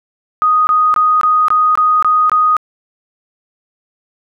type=tone bursts; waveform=sine; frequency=1244.5 Hz; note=D#6; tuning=in tune; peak=-8 dBFS; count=8; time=0.42-2.567 s; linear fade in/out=0 ms; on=250 ms; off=21 ms; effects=none